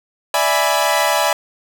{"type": "chord", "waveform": "sawtooth", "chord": "E dominant seventh", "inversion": "third", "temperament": "equal", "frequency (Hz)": [587.3, 659.3, 830.6, 987.8], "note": ["D5", "E5", "G#5", "B5"], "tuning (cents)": [0, 0, 0, 0], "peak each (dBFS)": -16, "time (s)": [0.34, 1.33], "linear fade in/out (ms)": 2, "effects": []}